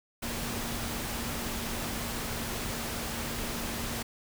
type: tone in noise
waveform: sine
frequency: 233.1 Hz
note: A#3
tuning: in tune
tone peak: -41 dBFS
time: 0.22-4.03 s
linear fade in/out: 10 ms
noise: pink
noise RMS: -35 dBFS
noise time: 0.22-4.03 s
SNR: -9 dB
effects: none